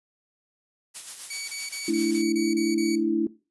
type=noise with tremolo; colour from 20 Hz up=blue; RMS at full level=-34 dBFS; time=0.94-2.23 s; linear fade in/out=20 ms; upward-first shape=sine; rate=7.7 Hz; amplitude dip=50%
type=tone bursts; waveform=15% pulse; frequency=2261 Hz; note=C#7; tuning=34 cents sharp; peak=-26 dBFS; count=8; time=1.3-2.957 s; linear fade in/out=5 ms; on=180 ms; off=31 ms
type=chord; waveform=sine; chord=A suspended fourth; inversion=none; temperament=just; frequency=220 / 293.3 / 330 Hz; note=A3 / D4 / E4; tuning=0 / -2 / +2 cents; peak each=-29 / -27 / -23 dBFS; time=1.88-3.27 s; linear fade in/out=5 ms
effects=noise-tail reverb RT60 0.3 s tail -18 dB re dry + resampled to 24000 Hz